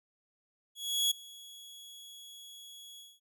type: tone with ADSR envelope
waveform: sawtooth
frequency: 3349 Hz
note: G#7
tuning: 14 cents sharp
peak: -22 dBFS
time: 0.75-3.2 s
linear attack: 360 ms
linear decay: 8 ms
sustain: -23 dB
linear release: 210 ms
effects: none